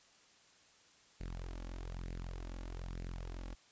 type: tone with flanger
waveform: sawtooth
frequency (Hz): 43.62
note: F1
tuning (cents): -1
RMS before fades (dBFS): -44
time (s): 1.2-3.55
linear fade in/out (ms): 10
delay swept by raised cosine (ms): 0.43 to 3.63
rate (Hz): 1.1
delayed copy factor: +0.6
effects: white hiss -65 dBFS RMS until 3.71 s + resampled to 16000 Hz